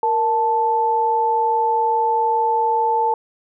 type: tone pair together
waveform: sine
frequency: 466.2 / 878.8 Hz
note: A#4 / A5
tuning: 0 / -2 cents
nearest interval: major seventh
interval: 1098 cents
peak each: -22 / -16 dBFS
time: 0.03-3.14 s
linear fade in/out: 2 ms
effects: none